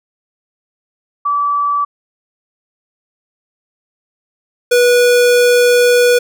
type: tone pair in turn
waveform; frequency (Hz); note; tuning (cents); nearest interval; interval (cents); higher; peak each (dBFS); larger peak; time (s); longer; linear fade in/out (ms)
sine / square; 1154 / 487.6; D6 / B4; -31 / -22; octave + minor third; 1491; first; -12 / -8; second; 1.25-1.85 / 4.71-6.19; second; 10
effects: none